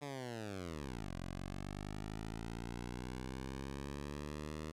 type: linear two-way sweep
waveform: 10% pulse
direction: down then up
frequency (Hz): 146.83 to 43.65 to 78.1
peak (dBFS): -34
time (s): 0.01-4.72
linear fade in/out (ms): 20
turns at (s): 1.12
effects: low-pass 10000 Hz 12 dB/octave + 12-bit